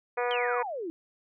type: harmonic tone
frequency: 243.7 Hz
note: B3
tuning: 23 cents flat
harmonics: 2 / 3 / 4 / 5 / 6 / 7 / 8 / 9 / 10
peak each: -29 / -33 / -35 / -37 / -39 / -40 / -41 / -42 / -43 dBFS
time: 0.17-0.63 s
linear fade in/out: 10 ms
type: exponential sweep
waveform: sine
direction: down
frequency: 3256 to 311.1 Hz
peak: -32 dBFS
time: 0.31-0.9 s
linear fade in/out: 0 ms
effects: none